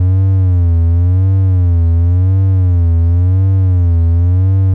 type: tone with vibrato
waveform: triangle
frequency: 89.5 Hz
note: F2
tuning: 43 cents sharp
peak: -5 dBFS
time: 0-4.74 s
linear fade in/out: 5 ms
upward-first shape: sine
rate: 0.93 Hz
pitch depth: 120 cents each way
effects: none